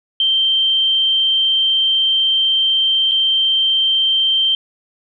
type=tone with dropouts; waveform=sine; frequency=3136 Hz; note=G7; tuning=in tune; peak=-12 dBFS; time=0.2-4.55 s; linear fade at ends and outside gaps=2 ms; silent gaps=3.113-3.117 s; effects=none